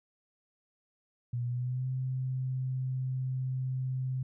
sine tone with pitch glide, 121 to 129.68 Hz, B2 to C3, -35 to -15 cents, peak -30 dBFS, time 1.33-4.23 s, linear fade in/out 5 ms, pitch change +120 cents, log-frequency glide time 1.45-1.88 s, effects none

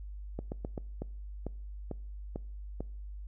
two click trains, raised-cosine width 2 ms, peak -23 / -23 dBFS, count 5 / 4, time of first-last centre 1.02-2.806 / 0.39-0.778 s, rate 2.24 / 7.73 Hz, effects noise-tail reverb RT60 0.6 s tail -24 dB re dry + added 50 Hz sine -40 dBFS peak until 3.27 s

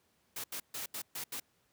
white noise bursts at uneven times, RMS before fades -40 dBFS, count 6, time 0.36-0.44 / 0.52-0.6 / 0.74-0.86 / 0.94-1.02 / 1.15-1.24 / 1.32-1.4 s, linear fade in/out 5 ms, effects pink hiss -73 dBFS RMS until 1.72 s + high-pass 80 Hz 12 dB/octave

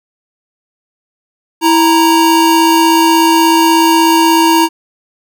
square tone pair together, 329.6 / 932.3 Hz, E4 / A#5, 0 / 0 cents, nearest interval octave + tritone, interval 1800 cents, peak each -10 dBFS, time 1.61-4.69 s, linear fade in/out 50 ms, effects none

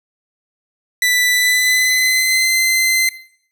sawtooth tone with pitch glide, 1982 to 2065 Hz, B6 to C7, +6 to -23 cents, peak -9 dBFS, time 1.02-3.09 s, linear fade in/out 2 ms, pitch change +71 cents, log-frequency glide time 1.31-2.51 s, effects noise-tail reverb RT60 0.6 s tail -17 dB re dry

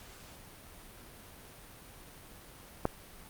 click, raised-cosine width 1 ms, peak -13 dBFS, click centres 2.854 s, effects pink hiss -52 dBFS RMS until 3.29 s + Opus 48 kbps

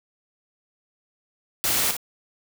white noise with echo, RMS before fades -23 dBFS, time 1.64-1.91 s, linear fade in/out 0 ms, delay 57 ms, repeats 1, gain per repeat -7 dB, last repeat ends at 1.967 s, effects none

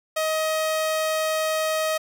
sawtooth tone, 630 Hz, D#5, 21 cents sharp, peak -18 dBFS, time 0.16-1.98 s, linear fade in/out 10 ms, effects none

